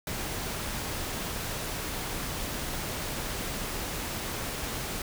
pink noise, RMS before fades -34 dBFS, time 0.07-5.02 s, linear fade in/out 2 ms, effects none

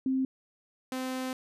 sine / sawtooth tone pair in turn, 263.1 / 258.3 Hz, C4 / C4, +10 / -22 cents, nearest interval unison, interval 32 cents, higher first, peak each -25 / -28 dBFS, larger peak first, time 0.06-0.25 / 0.92-1.33 s, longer second, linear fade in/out 2 ms, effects resampled to 32000 Hz

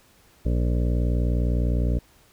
harmonic tone, 59.9 Hz, A#1, 48 cents sharp, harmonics 1 / 2 / 3 / 4 / 5 / 7 / 8 / 9 / 10, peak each -21 / -27 / -31 / -33 / -35 / -38 / -39 / -40 / -41 dBFS, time 0.45-1.99 s, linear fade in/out 10 ms, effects pink hiss -57 dBFS RMS until 2.32 s

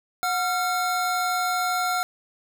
square tone pair together, 729 / 1376.2 Hz, F#5 / F6, -26 / -26 cents, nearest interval major seventh, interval 1100 cents, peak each -26 dBFS, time 0.23-2.03 s, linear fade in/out 0 ms, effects none

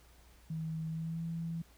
sine tone with pitch glide, 160 to 165.74 Hz, D#3 to E3, +49 to +10 cents, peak -35 dBFS, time 0.5-1.62 s, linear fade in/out 5 ms, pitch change +61 cents, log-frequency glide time 0.89-1.23 s, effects added 60 Hz sine -60 dBFS peak until 1.77 s + pink hiss -64 dBFS RMS until 1.77 s

